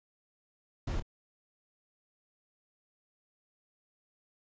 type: noise with echo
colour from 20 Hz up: brown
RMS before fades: -33 dBFS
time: 0.87-1 s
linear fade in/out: 5 ms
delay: 25 ms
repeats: 1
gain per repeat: -10 dB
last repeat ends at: 1.025 s
effects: resampled to 16000 Hz